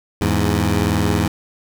15% pulse tone pair together, 81.83 / 103.1 Hz, E2 / G#2, -12 / -12 cents, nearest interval major third, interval 400 cents, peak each -12 dBFS, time 0.21-1.28 s, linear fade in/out 5 ms, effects none

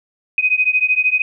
sine beating tone pair, 2501 / 2514 Hz, D#7 / D#7, +8 / +17 cents, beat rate 13 Hz, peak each -16 dBFS, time 0.38-1.22 s, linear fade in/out 2 ms, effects none

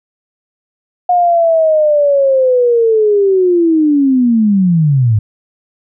sine linear sweep, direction down, 721 to 101.6 Hz, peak -7 dBFS, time 1.09-5.19 s, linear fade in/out 5 ms, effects none

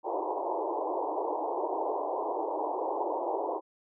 white band-pass noise, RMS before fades -32 dBFS, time 0.03-3.61 s, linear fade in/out 50 ms, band 310 to 1000 Hz, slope 96 dB/octave, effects none

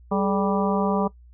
harmonic tone with a mistuned harmonic, 196 Hz, G3, in tune, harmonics 1 / 2 / 3 / 4 / 5 / 6, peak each -23 / -26 / -28 / -29 / -30 / -31 dBFS, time 0.11-1.08 s, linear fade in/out 10 ms, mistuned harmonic 2, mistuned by +130 cents, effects noise-tail reverb RT60 0.1 s tail -19 dB re dry + added 60 Hz sine -46 dBFS peak until 1.33 s

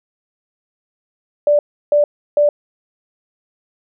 sine tone bursts, 587.3 Hz, D5, in tune, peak -9 dBFS, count 3, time 1.47-2.49 s, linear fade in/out 2 ms, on 120 ms, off 330 ms, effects none

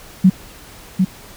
sine tone with echo, 187.1 Hz, F#3, 20 cents sharp, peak -5 dBFS, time 0.24-0.3 s, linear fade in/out 10 ms, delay 750 ms, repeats 1, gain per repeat -5 dB, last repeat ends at 1.05 s, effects pink hiss -40 dBFS RMS until 1.36 s

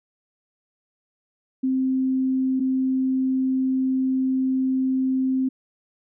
sine tone pair in turn, 261.6 / 261.6 Hz, C4 / C4, 0 / 0 cents, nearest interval unison, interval 0 cents, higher neither, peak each -19 dBFS, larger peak neither, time 1.63-2.6 / 2.6-5.49 s, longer second, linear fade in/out 10 ms, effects none

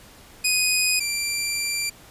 15% pulse tone pair in turn, 2497 / 2359 Hz, D#7 / D7, +6 / +7 cents, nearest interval minor second, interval 99 cents, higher first, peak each -12 / -17 dBFS, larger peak first, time 0.44-1 / 1-1.9 s, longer second, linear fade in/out 10 ms, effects pink hiss -48 dBFS RMS until 2.1 s + resampled to 32000 Hz

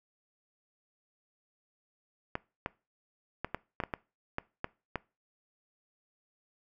clicks, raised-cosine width 0.5 ms, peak -17 dBFS, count 10, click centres 2.354 / 2.661 / 3.446 / 3.546 / 3.802 / 3.837 / 3.938 / 4.384 / 4.644 / 4.957 s, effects noise-tail reverb RT60 0.3 s tail -22 dB re dry

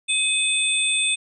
sine tone cluster, 2546 / 3543 / 8470 Hz, D#7 / A7 / C9, +39 / +11 / +20 cents, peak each -23 dBFS, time 0.08-1.16 s, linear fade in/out 20 ms, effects none

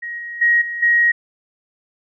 sine tone with level steps, 1889 Hz, A#6, 22 cents sharp, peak -25 / -27 / -11 / -23 / -11 dBFS, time 0.02-1.12 s, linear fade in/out 10 ms, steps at 0.18 / 0.41 / 0.61 / 0.82 s, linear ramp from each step 10 ms, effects none

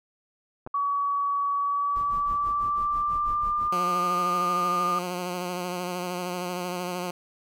clicks, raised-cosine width 1 ms, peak -24 / -25 dBFS, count 2, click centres 0.665 / 0.673 s
sine tone with pitch glide, 1133 to 1214.3 Hz, C#6 to D#6, +37 to -43 cents, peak -23 dBFS, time 0.74-4.99 s, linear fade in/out 5 ms, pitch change +120 cents, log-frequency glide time 1.55-4.12 s
brown noise with tremolo, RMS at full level -38 dBFS, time 1.95-3.69 s, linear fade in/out 10 ms, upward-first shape sine, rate 6.1 Hz, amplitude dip 85%
10% pulse tone with vibrato, 179.1 Hz, F3, 44 cents sharp, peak -21 dBFS, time 3.72-7.11 s, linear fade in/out 5 ms, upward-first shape sine, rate 13 Hz, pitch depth 32 cents each way
effects none

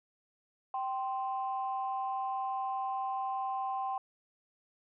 sine tone pair together, 778.3 / 1046.5 Hz, G5 / C6, -13 / 0 cents, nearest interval perfect fourth, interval 513 cents, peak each -33 / -36 dBFS, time 0.74-3.98 s, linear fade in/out 2 ms, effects tanh soft clip ceiling -24 dBFS

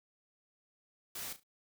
white noise with echo, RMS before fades -42 dBFS, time 1.15-1.33 s, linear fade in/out 5 ms, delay 35 ms, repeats 3, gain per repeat -11 dB, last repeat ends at 1.435 s, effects none

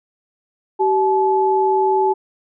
sine tone pair together, 383.5 / 861 Hz, G4 / A5, -38 / -38 cents, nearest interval octave + major second, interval 1400 cents, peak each -16 dBFS, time 0.79-2.14 s, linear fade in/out 20 ms, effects none

